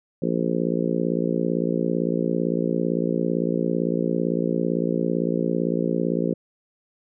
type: harmonic tone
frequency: 57.8 Hz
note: A#1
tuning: 14 cents flat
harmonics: 3 / 4 / 5 / 6 / 7 / 8 / 9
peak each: -26 / -27 / -28 / -29 / -29 / -30 / -31 dBFS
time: 0.22-6.34 s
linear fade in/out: 5 ms
effects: none